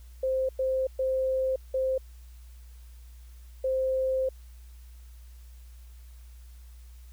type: tone bursts at uneven times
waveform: sine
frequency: 523.3 Hz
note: C5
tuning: in tune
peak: -24 dBFS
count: 5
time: 0.23-0.49 / 0.59-0.87 / 0.99-1.56 / 1.74-1.98 / 3.64-4.29 s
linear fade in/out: 5 ms
effects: added 60 Hz sine -45 dBFS peak until 7.12 s + white hiss -62 dBFS RMS until 7.12 s